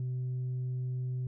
sine tone with tanh clipping, 126.9 Hz, B2, 47 cents sharp, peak -32 dBFS, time 0-1.27 s, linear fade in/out 2 ms, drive 1 dB, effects none

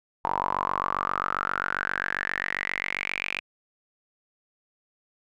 sawtooth tone with band-pass filter sweep, 47.48 Hz, F#1, 45 cents sharp, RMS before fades -29 dBFS, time 0.24-3.4 s, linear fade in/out 10 ms, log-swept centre 920 to 2500 Hz, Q 8.1, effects none

